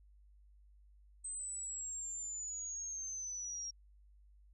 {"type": "linear sweep", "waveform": "sine", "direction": "down", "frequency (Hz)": [8240, 5588], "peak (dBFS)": -40, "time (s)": [1.24, 3.71], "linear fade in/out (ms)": 10, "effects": ["added 50 Hz sine -60 dBFS peak until 4.53 s"]}